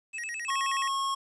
square tone with vibrato, 2219 Hz, C#7, 1 cent sharp, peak -34 dBFS, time 0.13-0.89 s, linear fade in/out 20 ms, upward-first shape square, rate 9.4 Hz, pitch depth 280 cents each way
square tone, 1090 Hz, C#6, 29 cents flat, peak -28 dBFS, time 0.48-1.15 s, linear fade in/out 10 ms
effects resampled to 22050 Hz + 10-bit

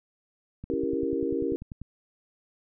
click train, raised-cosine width 5 ms, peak -26 dBFS, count 13, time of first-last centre 0.64-1.816 s, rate 10.2 Hz
sine chord, C# diminished seventh, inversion none, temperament equal, 277.2 / 329.6 / 392 / 466.2 Hz, C#4 / E4 / G4 / Bb4, 0 / 0 / 0 / 0 cents, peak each -31 dBFS, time 0.7-1.56 s, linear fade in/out 0 ms
effects none

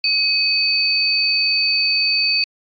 sine tone pair together, 2541 / 4541 Hz, D#7 / C#8, +36 / +41 cents, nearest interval minor seventh, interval 1005 cents, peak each -20 / -16 dBFS, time 0.04-2.44 s, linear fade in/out 2 ms, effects AAC 64 kbps

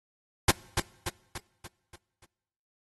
pink noise with echo, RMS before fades -19 dBFS, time 0.48-0.51 s, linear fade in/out 5 ms, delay 290 ms, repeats 6, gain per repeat -6 dB, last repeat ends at 2.25 s, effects noise-tail reverb RT60 1.0 s tail -23 dB re dry + AAC 32 kbps

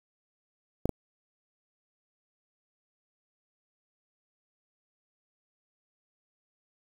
clicks, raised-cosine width 2 ms, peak -13 / -15 dBFS, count 2, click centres 0.856 / 0.893 s, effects 7-bit

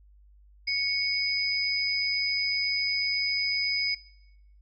sine tone pair together, 2217 / 4991 Hz, C#7 / D#8, 0 / +5 cents, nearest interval octave + major second, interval 1405 cents, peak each -28 dBFS, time 0.67-3.95 s, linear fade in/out 10 ms, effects noise-tail reverb RT60 1.0 s tail -22 dB re dry + added 50 Hz sine -53 dBFS peak until 4.61 s

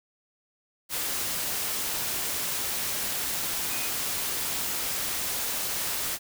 sine tone in noise, 2489 Hz, D#7, in tune, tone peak -38 dBFS, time 3.68-3.91 s, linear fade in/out 50 ms, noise white, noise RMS -30 dBFS, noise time 0.89-6.19 s, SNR -11 dB, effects none

